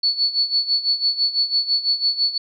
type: tone with tremolo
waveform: sine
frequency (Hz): 4435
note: C#8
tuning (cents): 0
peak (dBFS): -14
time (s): 0.03-2.38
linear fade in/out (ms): 5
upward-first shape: sine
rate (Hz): 6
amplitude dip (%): 80
effects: none